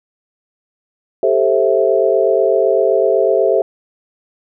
sine chord, A minor seventh, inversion third, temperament equal with one note detuned, 392 / 440 / 528.7 / 659.3 Hz, G4 / A4 / C5 / E5, 0 / 0 / +18 / 0 cents, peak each -16 dBFS, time 1.23-3.62 s, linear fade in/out 2 ms, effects none

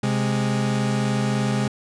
40% pulse tone pair together, 130.67 / 207.7 Hz, C3 / G#3, -2 / 0 cents, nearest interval minor sixth, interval 802 cents, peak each -22 dBFS, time 0.03-1.68 s, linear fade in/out 5 ms, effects resampled to 22050 Hz

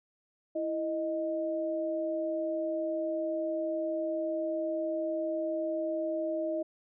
sine tone pair together, 329.6 / 622.2 Hz, E4 / D#5, 0 / 0 cents, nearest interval major seventh, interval 1100 cents, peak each -34 / -31 dBFS, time 0.55-6.63 s, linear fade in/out 10 ms, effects none

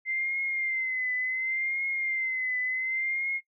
sine tone with vibrato, 2077 Hz, C7, 13 cents flat, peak -27 dBFS, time 0.05-3.41 s, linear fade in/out 50 ms, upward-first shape triangle, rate 0.69 Hz, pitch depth 67 cents each way, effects noise-tail reverb RT60 0.1 s tail -19 dB re dry

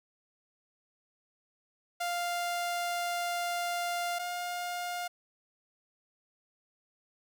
sawtooth tone pair in turn, 698.5 / 707.8 Hz, F5 / F5, 0 / +23 cents, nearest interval unison, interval 23 cents, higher second, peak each -27 / -30 dBFS, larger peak first, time 2-4.19 / 4.19-5.08 s, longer first, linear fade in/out 10 ms, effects none

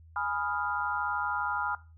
sine chord, F half-diminished seventh, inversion first, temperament equal, 830.6 / 987.8 / 1244.5 / 1396.9 Hz, Ab5 / Cb6 / Eb6 / F6, 0 / 0 / 0 / 0 cents, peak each -34 / -35 / -36 / -33 dBFS, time 0.16-1.75 s, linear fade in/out 2 ms, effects noise-tail reverb RT60 0.3 s tail -17 dB re dry + added 81 Hz sine -51 dBFS peak until 1.97 s

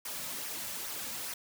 white noise with flanger, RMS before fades -39 dBFS, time 0.05-1.34 s, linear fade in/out 5 ms, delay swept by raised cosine 0.25 to 2.75 ms, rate 2.4 Hz, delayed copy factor -0.5, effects none

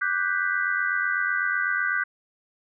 sine chord, G major seventh, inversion second, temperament equal, 1174.7 / 1480 / 1568 / 1975.5 Hz, D6 / F#6 / G6 / B6, 0 / 0 / 0 / 0 cents, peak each -32 / -26 / -26 / -31 dBFS, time 0.01-2.04 s, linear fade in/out 10 ms, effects none

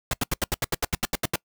pink noise bursts, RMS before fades -24 dBFS, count 13, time 0.11-1.358 s, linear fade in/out 2 ms, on 24 ms, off 78 ms, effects noise-tail reverb RT60 0.1 s tail -25 dB re dry

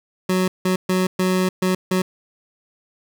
25% pulse tone bursts at uneven times, 185 Hz, F#3, in tune, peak -13 dBFS, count 6, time 0.29-0.48 / 0.65-0.76 / 0.89-1.07 / 1.19-1.49 / 1.62-1.75 / 1.91-2.02 s, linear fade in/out 5 ms, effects none

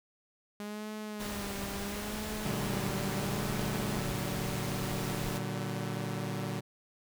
sawtooth tone with vibrato, 205.9 Hz, G#3, 15 cents flat, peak -34 dBFS, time 0.6-3.99 s, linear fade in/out 0 ms, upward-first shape sine, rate 0.72 Hz, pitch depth 68 cents each way
pink noise, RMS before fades -40 dBFS, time 1.19-5.39 s, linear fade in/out 20 ms
sawtooth chord, Bb augmented, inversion none, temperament equal with one note detuned, 116.54 / 146.83 / 189.32 Hz, Bb2 / D3 / F#3, 0 / 0 / +40 cents, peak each -34 dBFS, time 2.44-6.61 s, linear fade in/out 20 ms
effects none

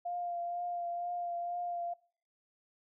sine tone with vibrato, 698.5 Hz, F5, in tune, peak -34 dBFS, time 0.05-1.94 s, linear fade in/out 10 ms, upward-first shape triangle, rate 2.1 Hz, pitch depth 22 cents each way, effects noise-tail reverb RT60 0.5 s tail -24 dB re dry

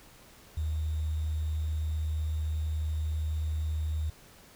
sine tone with sample-and-hold, 77.78 Hz, D#2, in tune, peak -28 dBFS, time 0.57-4.1 s, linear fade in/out 5 ms, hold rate 3675 Hz, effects pink hiss -55 dBFS RMS until 4.55 s

